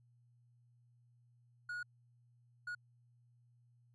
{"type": "tone bursts at uneven times", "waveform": "triangle", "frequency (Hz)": 1450, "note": "F#6", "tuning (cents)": -35, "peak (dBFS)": -38, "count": 2, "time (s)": [[1.69, 1.83], [2.67, 2.75]], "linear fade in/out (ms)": 5, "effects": ["added 120 Hz sine -66 dBFS peak until 3.94 s", "resampled to 24000 Hz"]}